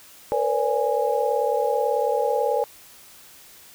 sine tone cluster, 461.8 / 500 / 571 / 827 Hz, A#4 / B4 / D5 / G#5, -16 / +21 / -49 / -8 cents, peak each -25 dBFS, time 0.32-2.64 s, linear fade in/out 0 ms, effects white hiss -48 dBFS RMS until 3.74 s

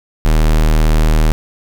square tone, 38.89 Hz, D#1, in tune, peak -9 dBFS, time 0.25-1.32 s, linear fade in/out 0 ms, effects none

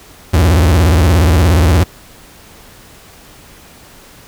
40% pulse tone with vibrato, 82.41 Hz, E2, in tune, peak -6 dBFS, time 0.33-1.84 s, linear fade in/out 10 ms, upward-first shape sine, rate 17 Hz, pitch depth 250 cents each way, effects pink hiss -40 dBFS RMS until 4.27 s

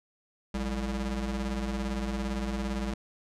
35% pulse ring-modulated tone, 130 Hz, C3, 11 cents flat, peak -25 dBFS, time 0.54-2.94 s, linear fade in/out 5 ms, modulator 73.8 Hz, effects low-pass 8000 Hz 12 dB/octave

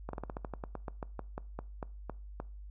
slowing click train, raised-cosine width 1 ms, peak -24 dBFS, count 18, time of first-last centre 0.09-2.401 s, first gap 43 ms, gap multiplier 1.13, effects noise-tail reverb RT60 0.4 s tail -22 dB re dry + added 50 Hz sine -44 dBFS peak until 2.7 s

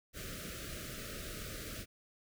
pink band-stop noise, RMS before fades -44 dBFS, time 0.13-1.86 s, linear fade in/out 50 ms, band 660 to 1200 Hz, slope 96 dB/octave, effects none

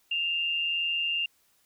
sine tone pair together, 2632 / 2794 Hz, E7 / F7, -3 / 0 cents, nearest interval minor second, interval 103 cents, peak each -37 / -26 dBFS, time 0.11-1.26 s, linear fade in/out 5 ms, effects white hiss -67 dBFS RMS until 1.65 s

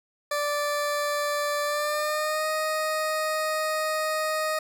20% pulse tone with pitch glide, 585 to 623.4 Hz, D5 to D#5, -7 to +3 cents, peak -20 dBFS, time 0.31-4.59 s, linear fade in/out 5 ms, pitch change +110 cents, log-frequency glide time 1.64-2.47 s, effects 10-bit

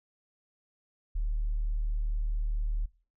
sine tone, 37.73 Hz, D1, 48 cents sharp, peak -26 dBFS, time 1.15-2.86 s, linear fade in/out 10 ms, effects noise-tail reverb RT60 0.4 s tail -22 dB re dry + tanh soft clip ceiling -23 dBFS

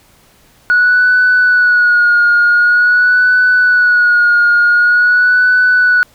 sine tone with vibrato, 1460 Hz, F#6, 24 cents flat, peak -5 dBFS, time 0.7-6.03 s, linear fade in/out 0 ms, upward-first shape sine, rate 0.46 Hz, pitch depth 40 cents each way, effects tanh soft clip ceiling -3 dBFS + pink hiss -48 dBFS RMS until 6.14 s

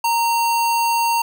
sine tone with sample-and-hold, 930 Hz, A#5, 4 cents flat, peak -15 dBFS, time 0.04-1.22 s, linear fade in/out 5 ms, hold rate 3675 Hz, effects none

